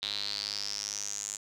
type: tone with band-pass filter sweep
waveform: square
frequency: 51.2 Hz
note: G#1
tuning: 24 cents flat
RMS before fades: -36 dBFS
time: 0.02-1.37 s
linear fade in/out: 5 ms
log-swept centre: 3800 to 7200 Hz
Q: 8.1
effects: none